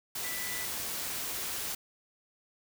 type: tone in noise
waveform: sine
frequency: 1981 Hz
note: B6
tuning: 5 cents sharp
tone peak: -40 dBFS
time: 0.24-0.65 s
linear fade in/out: 5 ms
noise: white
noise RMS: -36 dBFS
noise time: 0.15-1.75 s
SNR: -7 dB
effects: none